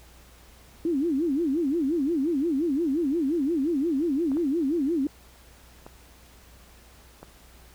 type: tone with vibrato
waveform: sine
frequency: 303.2 Hz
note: D#4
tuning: 45 cents flat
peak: -22 dBFS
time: 0.85-5.07 s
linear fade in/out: 2 ms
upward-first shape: sine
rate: 5.7 Hz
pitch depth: 250 cents each way
type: clicks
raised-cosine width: 1 ms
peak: -27 dBFS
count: 4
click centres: 4.317 / 4.37 / 5.865 / 7.23 s
effects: added 60 Hz sine -53 dBFS peak until 7.74 s + pink hiss -54 dBFS RMS until 7.74 s